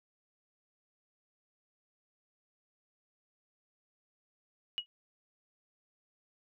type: tone with exponential decay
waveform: sine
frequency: 2902 Hz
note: F#7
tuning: 34 cents flat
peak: -27 dBFS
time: 4.78-4.86 s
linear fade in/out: 0 ms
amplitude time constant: 16 ms
effects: none